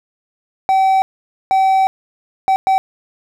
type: tone bursts at uneven times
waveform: triangle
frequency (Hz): 767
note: G5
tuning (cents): -38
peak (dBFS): -8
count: 4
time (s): 0.69-1.02 / 1.51-1.87 / 2.48-2.56 / 2.67-2.78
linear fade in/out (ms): 0
effects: none